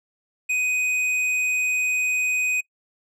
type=tone with hard clipping; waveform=sine; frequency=2500 Hz; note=D#7; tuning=8 cents sharp; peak=-22 dBFS; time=0.49-2.61 s; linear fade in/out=10 ms; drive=7 dB; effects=noise-tail reverb RT60 0.1 s tail -22 dB re dry

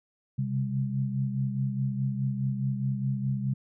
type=tone cluster; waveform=sine; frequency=131.9 / 136.7 / 200.8 Hz; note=C3 / C#3 / G3; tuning=+14 / -24 / +42 cents; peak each=-28 / -34 / -32 dBFS; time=0.38-3.54 s; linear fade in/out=10 ms; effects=none

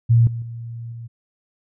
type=tone with level steps; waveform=sine; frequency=116.54 Hz; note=A#2; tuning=in tune; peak=-10 / -24 / -29 / -31 dBFS; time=0.09-1.08 s; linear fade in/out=20 ms; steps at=0.27 / 0.42 / 0.92 s; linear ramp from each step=2 ms; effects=none

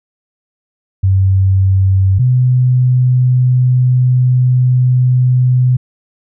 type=tone pair in turn; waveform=sine; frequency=95.7 / 126.32 Hz; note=G2 / B2; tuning=-41 / +39 cents; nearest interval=perfect fourth; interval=480 cents; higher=second; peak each=-7 dBFS; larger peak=neither; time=1.03-2.19 / 2.19-5.77 s; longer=second; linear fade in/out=10 ms; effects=none

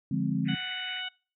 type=chord; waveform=sine; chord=D half-diminished seventh; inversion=none; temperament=equal; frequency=146.83 / 174.61 / 207.7 / 261.6 Hz; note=D3 / F3 / Ab3 / C4; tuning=0 / 0 / 0 / 0 cents; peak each=-31 dBFS; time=0.11-0.55 s; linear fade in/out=5 ms
type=band-pass noise; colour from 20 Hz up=pink; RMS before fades=-45 dBFS; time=0.44-1.03 s; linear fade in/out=50 ms; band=1800 to 2400 Hz; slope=48 dB/octave
type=harmonic tone; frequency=740 Hz; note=F#5; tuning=in tune; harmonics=1 / 2 / 3 / 4 / 5; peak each=-45 / -39 / -41 / -35 / -44 dBFS; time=0.48-1.09 s; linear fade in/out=10 ms
effects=noise-tail reverb RT60 0.4 s tail -26 dB re dry

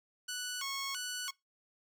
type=tone with vibrato; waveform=10% pulse; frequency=1275 Hz; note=D#6; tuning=42 cents sharp; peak=-28 dBFS; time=0.28-1.31 s; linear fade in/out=10 ms; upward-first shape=square; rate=1.5 Hz; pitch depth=260 cents each way; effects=noise-tail reverb RT60 0.2 s tail -23 dB re dry

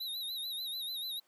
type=tone with vibrato; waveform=square; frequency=3859 Hz; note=B7; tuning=41 cents flat; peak=-37 dBFS; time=0-1.2 s; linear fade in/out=10 ms; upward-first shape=sine; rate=6.8 Hz; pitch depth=87 cents each way; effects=pink hiss -71 dBFS RMS until 1.27 s + high-pass 400 Hz 12 dB/octave

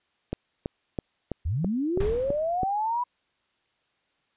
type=click train; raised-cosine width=2 ms; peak=-15 dBFS; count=8; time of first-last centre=0.33-2.633 s; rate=3.04 Hz
type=linear sweep; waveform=sine; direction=up; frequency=65.2 to 992 Hz; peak=-24 dBFS; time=1.45-3.04 s; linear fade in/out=10 ms
type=noise with exponential decay; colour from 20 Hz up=brown; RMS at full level=-26 dBFS; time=2-2.65 s; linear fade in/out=5 ms; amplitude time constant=140 ms
effects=white hiss -71 dBFS RMS until 4.36 s + resampled to 8000 Hz

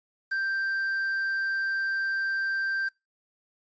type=tone with quantisation; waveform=triangle; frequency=1572 Hz; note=G6; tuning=4 cents sharp; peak=-24 dBFS; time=0.31-2.89 s; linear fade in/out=10 ms; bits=8; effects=noise-tail reverb RT60 0.2 s tail -22 dB re dry + resampled to 16000 Hz

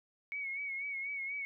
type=tone with vibrato; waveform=sine; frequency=2217 Hz; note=C#7; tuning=in tune; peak=-36 dBFS; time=0.32-1.45 s; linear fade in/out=0 ms; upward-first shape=sine; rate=4.1 Hz; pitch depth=54 cents each way; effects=none

